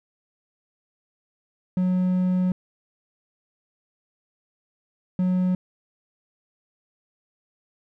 triangle tone bursts at uneven times, 183 Hz, F#3, 19 cents flat, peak -17 dBFS, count 2, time 1.77-2.52 / 5.19-5.55 s, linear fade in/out 2 ms, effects none

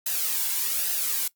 blue noise with flanger, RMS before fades -26 dBFS, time 0.06-1.28 s, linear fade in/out 5 ms, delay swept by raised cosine 0.89 to 1.63 ms, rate 1.2 Hz, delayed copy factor -0.5, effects noise-tail reverb RT60 0.1 s tail -20 dB re dry + Opus 48 kbps

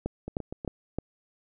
two click trains, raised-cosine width 2 ms, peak -16 / -22 dBFS, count 4 / 4, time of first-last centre 0.06-0.986 / 0.28-0.648 s, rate 3.24 / 8.15 Hz, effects none

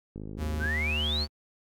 click train, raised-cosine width 3 ms, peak -26 dBFS, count 27, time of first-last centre 0.16-0.657 s, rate 52.3 Hz
square tone with pitch glide, 76.7 to 74.6 Hz, D#2 to D2, -24 to +28 cents, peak -30 dBFS, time 0.37-1.28 s, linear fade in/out 50 ms, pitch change -48 cents, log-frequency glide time 0.69-1.15 s
sine exponential sweep, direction up, 1461 to 4615 Hz, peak -28 dBFS, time 0.59-1.27 s, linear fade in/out 50 ms
effects Opus 48 kbps

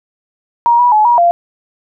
sine tone with pitch steps, 945 / 973 / 853 / 957 / 691 Hz, A#5 / B5 / G#5 / A#5 / F5, +23 / -26 / +46 / +45 / -19 cents, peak -6 dBFS, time 0.66-1.31 s, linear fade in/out 0 ms, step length 130 ms, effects none

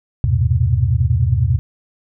sine tone cluster, 77.1 / 95.4 / 117.4 / 127.5 Hz, D#2 / G2 / A#2 / C3, -15 / -47 / +13 / -44 cents, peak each -18 dBFS, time 0.24-1.59 s, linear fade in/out 0 ms, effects none

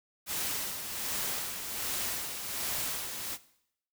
white noise with tremolo, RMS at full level -33 dBFS, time 0.26-3.38 s, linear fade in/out 50 ms, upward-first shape sine, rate 1.3 Hz, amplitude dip 50%, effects noise-tail reverb RT60 0.7 s tail -17 dB re dry

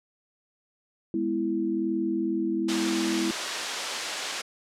sine chord, E major, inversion first, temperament just, 206 / 247.2 / 329.6 Hz, G#3 / B3 / E4, -14 / +2 / 0 cents, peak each -31 / -32 / -26 dBFS, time 1.14-3.31 s, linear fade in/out 2 ms
white band-pass noise, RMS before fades -33 dBFS, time 2.68-4.42 s, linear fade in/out 10 ms, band 390 to 5800 Hz, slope 12 dB/octave
effects low-pass 10000 Hz 12 dB/octave

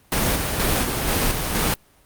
pink noise with tremolo, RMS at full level -20 dBFS, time 0.12-1.74 s, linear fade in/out 2 ms, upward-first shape square, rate 2.1 Hz, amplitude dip 35%, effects pink hiss -56 dBFS RMS until 2.05 s + Opus 32 kbps

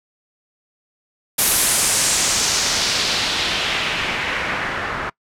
white noise with low-pass filter sweep, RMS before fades -20 dBFS, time 1.38-5.1 s, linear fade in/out 10 ms, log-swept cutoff 12000 to 1400 Hz, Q 1.7, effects noise-tail reverb RT60 0.1 s tail -23 dB re dry

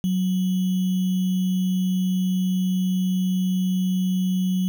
sine tone with sample-and-hold, 185 Hz, F#3, in tune, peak -19 dBFS, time 0.04-4.68 s, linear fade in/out 0 ms, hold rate 3150 Hz, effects none

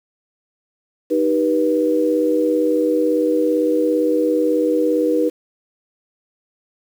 sine chord, Eb augmented, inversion none, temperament just, 311.1 / 388.9 / 486.1 Hz, Eb4 / G4 / B4, 0 / -14 / -28 cents, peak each -18 / -23 / -17 dBFS, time 1.1-5.3 s, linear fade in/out 20 ms, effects 7-bit

